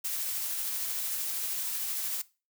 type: noise with tremolo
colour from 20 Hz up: blue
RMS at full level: -32 dBFS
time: 0.04-2.22 s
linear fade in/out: 10 ms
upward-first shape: triangle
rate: 13 Hz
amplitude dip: 25%
effects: noise-tail reverb RT60 0.3 s tail -19 dB re dry